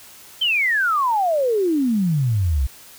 sine exponential sweep, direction down, 3162 to 61.74 Hz, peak -16 dBFS, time 0.41-2.67 s, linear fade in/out 10 ms, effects white hiss -44 dBFS RMS until 2.98 s

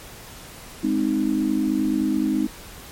sine chord, Ab major, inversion none, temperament equal, 207.7 / 261.6 / 311.1 Hz, Ab3 / C4 / Eb4, 0 / 0 / 0 cents, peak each -25 / -23 / -22 dBFS, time 0.83-2.47 s, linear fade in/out 10 ms, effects pink hiss -41 dBFS RMS until 2.91 s + MP3 64 kbps

